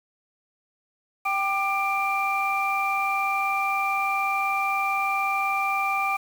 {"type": "tone cluster", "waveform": "sine", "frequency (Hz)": [782, 1191, 2365], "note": ["G5", "D6", "D7"], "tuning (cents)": [-4, 24, 12], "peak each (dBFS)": -26, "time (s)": [1.25, 6.17], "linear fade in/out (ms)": 10, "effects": ["tanh soft clip ceiling -13 dBFS", "7-bit"]}